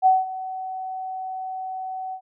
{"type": "tone with ADSR envelope", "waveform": "sine", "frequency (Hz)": 753, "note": "F#5", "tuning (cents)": 30, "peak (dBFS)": -11, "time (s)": [0.02, 2.21], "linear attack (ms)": 41, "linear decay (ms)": 190, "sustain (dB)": -17, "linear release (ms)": 79, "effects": []}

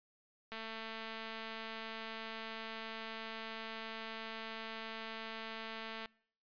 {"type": "click train", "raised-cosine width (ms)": 0.3, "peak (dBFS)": -29, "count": 1236, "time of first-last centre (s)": [0.52, 6.058], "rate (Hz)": 223, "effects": ["noise-tail reverb RT60 0.6 s tail -25 dB re dry", "resampled to 11025 Hz"]}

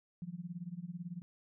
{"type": "tone with tremolo", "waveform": "sine", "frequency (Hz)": 174.61, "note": "F3", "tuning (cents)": 0, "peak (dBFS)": -37, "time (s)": [0.22, 1.22], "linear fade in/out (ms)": 0, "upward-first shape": "sine", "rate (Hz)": 18, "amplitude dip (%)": 90, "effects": []}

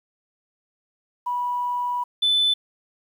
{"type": "tone pair in turn", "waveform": "sine", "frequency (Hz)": [978, 3508], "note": ["B5", "A7"], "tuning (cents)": [-17, -6], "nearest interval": "octave + minor seventh", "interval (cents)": 2211, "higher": "second", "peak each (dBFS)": [-22, -15], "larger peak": "second", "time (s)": [[1.26, 2.04], [2.22, 2.54]], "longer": "first", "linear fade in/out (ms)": 10, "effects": ["tanh soft clip ceiling -14 dBFS", "9-bit"]}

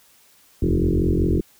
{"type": "tone with frequency modulation", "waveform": "sine", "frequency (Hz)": 130.81, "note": "C3", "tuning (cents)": 0, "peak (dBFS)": -16, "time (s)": [0.62, 1.41], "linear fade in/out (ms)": 5, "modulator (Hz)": 45, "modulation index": 5.8, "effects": ["white hiss -55 dBFS RMS until 1.59 s"]}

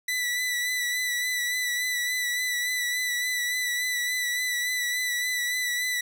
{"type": "tone with vibrato", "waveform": "sawtooth", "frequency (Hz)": 1975.5, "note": "B6", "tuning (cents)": 0, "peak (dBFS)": -22, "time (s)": [0.08, 6.01], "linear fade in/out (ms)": 5, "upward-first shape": "sine", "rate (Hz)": 3.5, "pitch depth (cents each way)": 27, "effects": []}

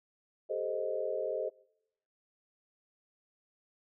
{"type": "chord", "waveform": "sine", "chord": "A half-diminished seventh", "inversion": "third", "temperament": "equal with one note detuned", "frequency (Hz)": [399.5, 440, 523.3, 622.3], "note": ["G4", "A4", "C5", "Eb5"], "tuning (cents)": [33, 0, 0, 0], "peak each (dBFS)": [-39, -38, -36, -36], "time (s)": [0.49, 1.5], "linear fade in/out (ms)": 20, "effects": ["noise-tail reverb RT60 0.8 s tail -24 dB re dry"]}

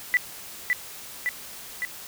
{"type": "tone with echo", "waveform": "sine", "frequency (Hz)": 1975.5, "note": "B6", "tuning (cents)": 0, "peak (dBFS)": -16, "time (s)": [0.14, 0.17], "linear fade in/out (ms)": 0, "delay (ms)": 560, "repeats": 3, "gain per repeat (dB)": -3, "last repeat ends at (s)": 1.85, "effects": ["white hiss -41 dBFS RMS until 2.07 s"]}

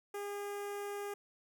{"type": "tone with notch filter", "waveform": "sawtooth", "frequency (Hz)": 406.5, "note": "G#4", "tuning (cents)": -37, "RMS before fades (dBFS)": -41, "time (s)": [0.14, 1.14], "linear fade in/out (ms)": 5, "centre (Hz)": 4100, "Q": 0.99, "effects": []}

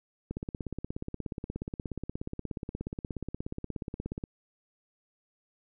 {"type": "click train", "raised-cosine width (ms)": 3, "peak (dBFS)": -22, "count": 67, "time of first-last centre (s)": [0.31, 4.239], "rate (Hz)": 16.8, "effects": []}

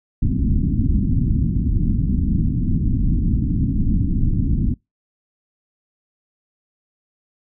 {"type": "low-pass noise", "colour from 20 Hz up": "pink", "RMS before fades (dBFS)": -18, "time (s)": [0.22, 4.74], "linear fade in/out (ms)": 5, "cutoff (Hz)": 280, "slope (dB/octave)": 48, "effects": ["noise-tail reverb RT60 0.2 s tail -26 dB re dry"]}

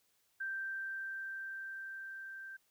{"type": "tone with level ramp", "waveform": "sine", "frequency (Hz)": 1568, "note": "G6", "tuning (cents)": 0, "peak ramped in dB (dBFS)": [-36, -45], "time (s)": [0.4, 2.57], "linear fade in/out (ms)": 10, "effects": ["white hiss -75 dBFS RMS until 2.7 s"]}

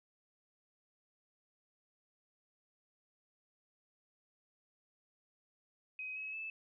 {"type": "tone with pitch steps", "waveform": "sine", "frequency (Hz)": [2523, 2564, 2622], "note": ["D#7", "E7", "E7"], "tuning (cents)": [23, -49, -10], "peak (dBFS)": -40, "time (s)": [5.99, 6.5], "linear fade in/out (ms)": 2, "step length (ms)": 170, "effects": []}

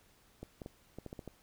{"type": "clicks", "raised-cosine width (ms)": 2, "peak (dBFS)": -30, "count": 8, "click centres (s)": [0.43, 0.618, 0.661, 0.986, 1.063, 1.129, 1.192, 1.277], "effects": ["pink hiss -66 dBFS RMS until 1.42 s"]}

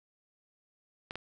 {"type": "clicks", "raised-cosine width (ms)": 0.3, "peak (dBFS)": -22, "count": 2, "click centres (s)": [1.109, 1.156], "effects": []}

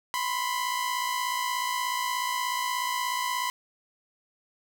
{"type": "tone pair together", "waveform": "sawtooth", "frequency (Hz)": [989.8, 1046.5], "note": ["B5", "C6"], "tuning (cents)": [4, 0], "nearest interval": "minor second", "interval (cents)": 96, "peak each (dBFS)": [-25, -28], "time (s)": [0.14, 3.5], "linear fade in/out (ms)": 0, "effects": []}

